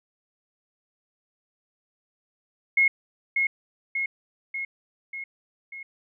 sine tone with echo, 2163 Hz, C#7, 43 cents flat, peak -16 dBFS, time 2.77-2.88 s, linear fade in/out 5 ms, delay 590 ms, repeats 5, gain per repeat -4 dB, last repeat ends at 5.83 s, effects none

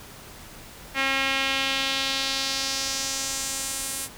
sawtooth tone with band-pass filter sweep, 270 Hz, C#4, 45 cents flat, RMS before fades -27 dBFS, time 0.94-4.09 s, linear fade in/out 50 ms, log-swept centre 2200 to 10000 Hz, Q 1.8, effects pink hiss -44 dBFS RMS until 4.17 s

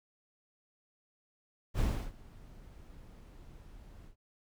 brown noise with ADSR envelope, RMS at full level -28 dBFS, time 1.74-4.16 s, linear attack 54 ms, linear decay 320 ms, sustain -24 dB, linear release 100 ms, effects none

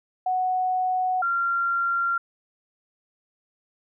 sine tone pair in turn, 740 / 1380.1 Hz, F#5 / F6, 0 / -21 cents, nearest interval major seventh, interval 1079 cents, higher second, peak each -21 dBFS, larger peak neither, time 0.26-1.22 / 1.22-2.18 s, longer neither, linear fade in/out 5 ms, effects none

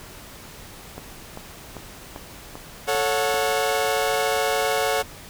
click train, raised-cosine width 1 ms, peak -20 dBFS, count 7, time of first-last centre 0.98-3.342 s, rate 2.54 Hz
sawtooth chord, F# minor, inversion first, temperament equal with one note detuned, 440 / 554.4 / 728.1 Hz, A4 / C#5 / F#5, 0 / 0 / -28 cents, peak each -21 dBFS, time 2.87-5.03 s, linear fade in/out 20 ms
effects pink hiss -42 dBFS RMS until 5.29 s

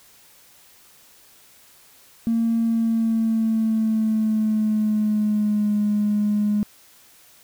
triangle tone with pitch glide, 228.7 to 208.5 Hz, A#3 to G#3, -33 to +7 cents, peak -14 dBFS, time 2.27-6.63 s, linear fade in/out 0 ms, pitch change -160 cents, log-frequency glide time 2.61-5.74 s, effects tanh soft clip ceiling -15 dBFS + white hiss -52 dBFS RMS until 7.43 s

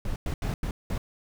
brown noise bursts at uneven times, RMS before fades -29 dBFS, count 5, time 0.05-0.16 / 0.26-0.34 / 0.42-0.54 / 0.63-0.71 / 0.9-0.98 s, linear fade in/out 2 ms, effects none

